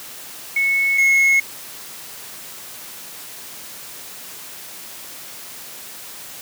sine / triangle tone pair in turn, 2200 / 2175 Hz, C#7 / C#7, -14 / -33 cents, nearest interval unison, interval 19 cents, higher first, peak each -15 / -10 dBFS, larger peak second, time 0.56-0.98 / 0.98-1.4 s, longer neither, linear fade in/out 5 ms, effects white hiss -36 dBFS RMS until 6.41 s + high-pass 100 Hz 12 dB/octave

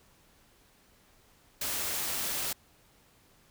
white noise, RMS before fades -33 dBFS, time 1.61-2.53 s, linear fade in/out 5 ms, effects pink hiss -63 dBFS RMS until 3.5 s

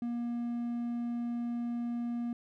triangle tone, 237.7 Hz, A#3, 34 cents sharp, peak -30 dBFS, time 0.02-2.33 s, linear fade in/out 2 ms, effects none

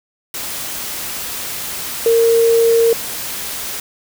sine tone in noise, 460 Hz, A#4, 23 cents flat, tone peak -9 dBFS, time 2.06-2.93 s, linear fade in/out 2 ms, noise white, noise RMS -25 dBFS, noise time 0.34-3.8 s, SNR +13 dB, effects none

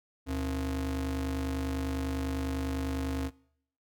square ring-modulated tone, 98 Hz, G2, in tune, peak -28 dBFS, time 0.26-3.31 s, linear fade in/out 50 ms, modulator 171 Hz, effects noise-tail reverb RT60 0.7 s tail -24 dB re dry

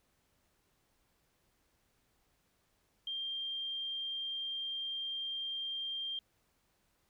sine tone, 3185 Hz, G7, 27 cents sharp, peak -36 dBFS, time 3.07-6.19 s, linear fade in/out 2 ms, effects pink hiss -75 dBFS RMS until 7.09 s

